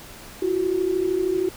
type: tone pair together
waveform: sine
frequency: 340.6 / 373.6 Hz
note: F4 / F#4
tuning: -43 / +17 cents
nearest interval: major second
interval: 160 cents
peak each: -25 / -21 dBFS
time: 0.42-1.49 s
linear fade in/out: 5 ms
effects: pink hiss -42 dBFS RMS until 1.56 s